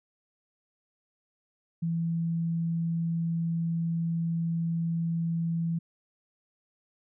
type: tone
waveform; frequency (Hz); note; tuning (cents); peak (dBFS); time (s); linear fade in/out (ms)
sine; 166.5; E3; +18; -26; 1.82-5.79; 10
effects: none